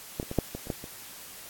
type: clicks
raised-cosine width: 2 ms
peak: -16 / -23 / -20 / -9 / -21 / -27 / -16 / -28 dBFS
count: 8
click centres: 0.199 / 0.229 / 0.314 / 0.387 / 0.55 / 0.671 / 0.702 / 0.841 s
effects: white hiss -45 dBFS RMS until 1.49 s + AAC 64 kbps